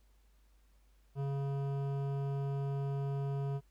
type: tone with hard clipping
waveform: triangle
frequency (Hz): 138.9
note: C#3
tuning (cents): +4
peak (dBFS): -35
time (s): 1.15-3.61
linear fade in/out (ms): 50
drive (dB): 17
effects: added 50 Hz sine -63 dBFS peak until 3.7 s + pink hiss -75 dBFS RMS until 3.7 s